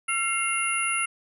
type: tone cluster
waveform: sine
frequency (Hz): 1356 / 2129 / 2761 / 10300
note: E6 / C7 / F7 / E9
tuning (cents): +49 / +30 / -20 / -41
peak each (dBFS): -29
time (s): 0.08-1.06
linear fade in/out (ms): 10
effects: none